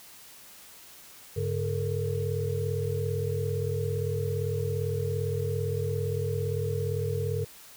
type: tone cluster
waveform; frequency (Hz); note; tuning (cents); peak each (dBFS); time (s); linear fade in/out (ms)
sine; 99.5 / 142.3 / 429.2 / 466.8; G2 / C#3 / A4 / A#4; +26 / +46 / -43 / +2; -30 / -33 / -34 / -33; 1.36-7.45; 10
effects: white hiss -50 dBFS RMS until 7.76 s

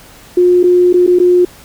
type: tone with dropouts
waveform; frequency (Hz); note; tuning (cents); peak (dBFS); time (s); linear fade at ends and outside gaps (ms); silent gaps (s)
sine; 357.5; F4; +41; -5; 0.37-1.45; 5; 0.631-0.638 / 0.929-0.94 / 1.066-1.075 / 1.189-1.199
effects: pink hiss -39 dBFS RMS until 1.64 s

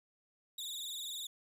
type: tone with vibrato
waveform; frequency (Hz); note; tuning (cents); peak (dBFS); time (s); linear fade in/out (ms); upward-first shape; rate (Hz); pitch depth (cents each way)
sawtooth; 3653; A#7; -36; -37; 0.58-1.27; 5; triangle; 20; 120
effects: 11-bit

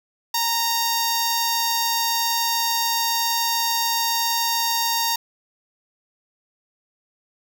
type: tone with notch filter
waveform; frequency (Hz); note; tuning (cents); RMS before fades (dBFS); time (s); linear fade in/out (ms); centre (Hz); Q
10% pulse; 927; A#5; -10; -22; 0.34-5.16; 5; 2300; 0.67
effects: none

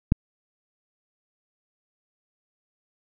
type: click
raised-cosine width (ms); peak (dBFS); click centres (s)
5; -5; 0.121
effects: none

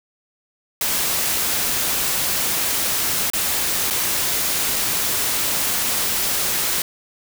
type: noise with dropouts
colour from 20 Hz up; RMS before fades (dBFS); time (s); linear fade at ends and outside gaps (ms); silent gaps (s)
white; -21; 0.81-6.82; 2; 3.301-3.334 / 3.902-3.907
effects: none

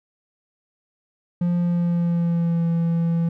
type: tone with pitch glide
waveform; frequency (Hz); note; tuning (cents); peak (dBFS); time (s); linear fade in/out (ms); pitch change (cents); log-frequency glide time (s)
triangle; 174.61 to 167.59; F3 to E3; 0 to +29; -16; 1.41-3.29; 5; -71; 1.57-2.66
effects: none

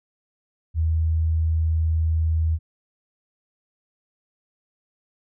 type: tone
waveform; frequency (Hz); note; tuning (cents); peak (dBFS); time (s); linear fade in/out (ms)
sine; 80.4; E2; -43; -18; 0.74-2.59; 50
effects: none

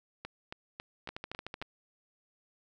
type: two click trains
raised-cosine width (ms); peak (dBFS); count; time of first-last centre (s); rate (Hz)
0.3; -23 / -24; 8 / 6; 1.09-1.616 / 0.25-1.624; 13.3 / 3.64
effects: none

